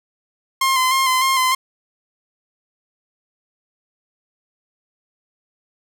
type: tone with vibrato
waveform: sawtooth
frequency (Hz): 1046.5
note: C6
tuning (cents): 0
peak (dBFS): -11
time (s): 0.61-1.55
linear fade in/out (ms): 5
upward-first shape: square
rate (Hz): 3.3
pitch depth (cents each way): 29
effects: none